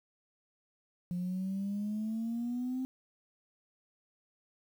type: exponential sweep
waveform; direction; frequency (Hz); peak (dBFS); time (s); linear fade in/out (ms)
sine; up; 175.3 to 261.6; -31; 1.11-2.85; 0
effects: tanh soft clip ceiling -29 dBFS + 10-bit